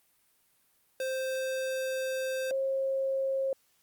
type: tone pair in turn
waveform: square / sine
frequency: 523.3 / 537.1 Hz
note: C5 / C5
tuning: 0 / +45 cents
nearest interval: unison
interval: 45 cents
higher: second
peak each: -31 / -27 dBFS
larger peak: second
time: 1-2.51 / 2.51-3.53 s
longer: first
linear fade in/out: 2 ms
effects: white hiss -69 dBFS RMS until 3.82 s + Opus 32 kbps